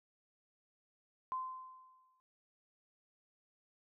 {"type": "tone with exponential decay", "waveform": "sine", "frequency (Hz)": 1034, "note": "C6", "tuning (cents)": -21, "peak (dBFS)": -34, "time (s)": [1.32, 2.2], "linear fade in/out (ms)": 0, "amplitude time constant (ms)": 190, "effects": []}